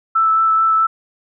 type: tone with vibrato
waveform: sine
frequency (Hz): 1318.5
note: E6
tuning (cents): 0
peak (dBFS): -11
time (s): 0.15-0.87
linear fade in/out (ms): 10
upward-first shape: sine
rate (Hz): 4.6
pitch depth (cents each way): 10
effects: none

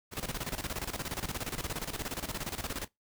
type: noise with tremolo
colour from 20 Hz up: pink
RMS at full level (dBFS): -35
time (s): 0.11-2.88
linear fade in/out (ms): 50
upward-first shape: square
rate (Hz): 17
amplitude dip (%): 75
effects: noise-tail reverb RT60 0.2 s tail -26 dB re dry

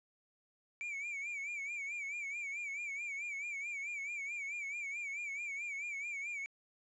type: tone with vibrato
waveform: triangle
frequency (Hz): 2304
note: D7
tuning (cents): -34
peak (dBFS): -37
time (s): 0.81-6.46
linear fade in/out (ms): 0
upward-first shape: sine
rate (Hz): 4.6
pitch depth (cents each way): 91
effects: resampled to 22050 Hz + 12-bit

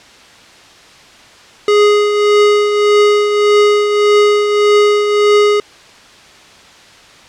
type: tone with tremolo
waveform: square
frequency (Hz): 415.3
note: G#4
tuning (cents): 0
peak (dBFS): -6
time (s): 1.68-5.6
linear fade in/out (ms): 2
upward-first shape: triangle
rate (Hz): 1.7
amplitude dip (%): 55
effects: white hiss -40 dBFS RMS until 7.28 s + low-pass 5000 Hz 12 dB/octave

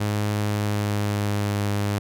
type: tone with pitch glide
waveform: sawtooth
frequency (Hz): 104.3 to 102.15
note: G#2 to G#2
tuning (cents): +8 to -28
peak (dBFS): -18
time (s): 0-1.99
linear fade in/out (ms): 10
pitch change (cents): -36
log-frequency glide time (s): 0.4-1.67
effects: none

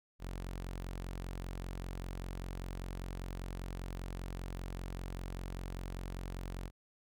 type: tone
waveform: sawtooth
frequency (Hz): 45.08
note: F#1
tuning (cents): -44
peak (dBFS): -36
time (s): 0.19-6.71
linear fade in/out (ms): 50
effects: none

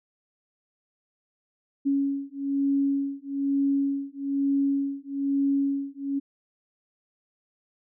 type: beating tone pair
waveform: sine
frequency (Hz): 277.2 / 278.3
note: C#4 / C#4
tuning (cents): 0 / +7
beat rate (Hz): 1.1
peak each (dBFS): -26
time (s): 1.85-6.2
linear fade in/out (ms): 20
effects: none

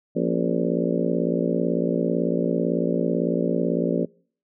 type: harmonic tone with a mistuned harmonic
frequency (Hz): 58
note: A#1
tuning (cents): -8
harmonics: 3 / 4 / 5 / 6 / 7 / 8 / 9 / 10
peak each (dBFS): -26 / -27 / -28 / -29 / -29 / -30 / -31 / -31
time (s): 0.15-4.06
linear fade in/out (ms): 20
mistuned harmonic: 5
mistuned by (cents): -88
effects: noise-tail reverb RT60 0.5 s tail -26 dB re dry

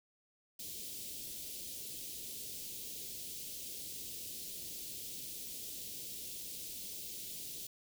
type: band-stop noise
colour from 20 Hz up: white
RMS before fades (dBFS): -45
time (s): 0.59-7.67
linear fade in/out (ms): 5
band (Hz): 490 to 3000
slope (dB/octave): 24
effects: none

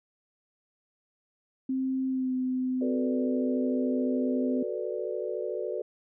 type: tone with pitch glide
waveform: sine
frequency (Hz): 262.6 to 256.3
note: C4 to C4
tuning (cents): +6 to -36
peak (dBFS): -26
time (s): 1.69-4.63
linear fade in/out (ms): 5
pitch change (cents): -42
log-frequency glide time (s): 2.08-2.33
type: chord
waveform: sine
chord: B minor seventh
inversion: second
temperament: equal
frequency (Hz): 370 / 440 / 493.9 / 587.3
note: F#4 / A4 / B4 / D5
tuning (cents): 0 / 0 / 0 / 0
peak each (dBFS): -35 / -35 / -35 / -36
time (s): 2.81-5.82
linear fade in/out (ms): 5
effects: none

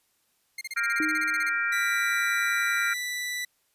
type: tone bursts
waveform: sawtooth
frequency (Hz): 2118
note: C7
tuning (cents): +21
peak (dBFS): -29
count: 15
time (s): 0.58-1.494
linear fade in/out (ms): 5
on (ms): 32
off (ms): 31
type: chord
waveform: sine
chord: G minor seventh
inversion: third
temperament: equal with one note detuned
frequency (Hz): 1396.9 / 1604.6 / 1864.7 / 2349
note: F6 / G6 / Bb6 / D7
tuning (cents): 0 / +40 / 0 / 0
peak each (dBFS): -27 / -32 / -31 / -31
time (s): 0.76-2.94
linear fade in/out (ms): 10
type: tone with exponential decay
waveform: sine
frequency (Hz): 309.8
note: D#4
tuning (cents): -7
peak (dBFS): -25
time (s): 1-1.69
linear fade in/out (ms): 2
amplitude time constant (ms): 150
type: tone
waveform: sawtooth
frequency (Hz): 1975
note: B6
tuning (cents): 0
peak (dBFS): -26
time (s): 1.72-3.45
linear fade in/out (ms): 5
effects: white hiss -70 dBFS RMS until 3.74 s + resampled to 32000 Hz

